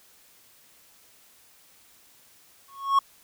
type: tone with exponential growth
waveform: triangle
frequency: 1100 Hz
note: C#6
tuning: 14 cents flat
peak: -12 dBFS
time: 2.68-2.99 s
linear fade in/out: 5 ms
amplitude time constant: 67 ms
effects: white hiss -57 dBFS RMS until 3.23 s